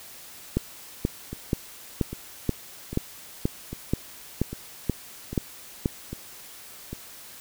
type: two click trains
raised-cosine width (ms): 3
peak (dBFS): -20 / -9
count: 8 / 12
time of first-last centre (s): 1.33-6.93 / 0.57-5.858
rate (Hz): 1.25 / 2.08
effects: white hiss -45 dBFS RMS until 7.4 s